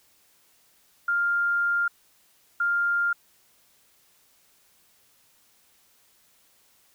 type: tone bursts at uneven times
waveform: sine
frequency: 1400 Hz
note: F6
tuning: 4 cents sharp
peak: -21 dBFS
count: 2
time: 1.08-1.88 / 2.6-3.13 s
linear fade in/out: 5 ms
effects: white hiss -62 dBFS RMS until 6.94 s